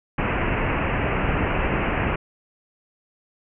pink low-pass noise, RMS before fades -23 dBFS, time 0.18-2.16 s, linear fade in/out 5 ms, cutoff 2800 Hz, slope 96 dB/octave, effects none

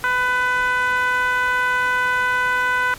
10% pulse tone with band-pass filter, 500 Hz, B4, 21 cents sharp, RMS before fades -19 dBFS, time 0.04-2.94 s, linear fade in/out 0 ms, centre 1300 Hz, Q 4.5, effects pink hiss -39 dBFS RMS until 2.98 s + MP3 64 kbps

